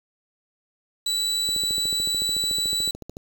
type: tone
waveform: 35% pulse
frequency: 3951 Hz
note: B7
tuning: in tune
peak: -20 dBFS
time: 1.06-2.91 s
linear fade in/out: 5 ms
type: click train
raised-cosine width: 2 ms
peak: -23 dBFS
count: 24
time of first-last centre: 1.49-3.169 s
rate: 13.7 Hz
effects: 7-bit